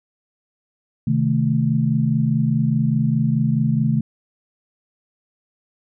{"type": "chord", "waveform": "sine", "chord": "A diminished", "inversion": "first", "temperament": "equal", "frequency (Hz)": [130.81, 155.56, 220], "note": ["C3", "Eb3", "A3"], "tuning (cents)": [0, 0, 0], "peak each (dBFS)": -20, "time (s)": [1.07, 4.01], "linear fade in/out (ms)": 5, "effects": []}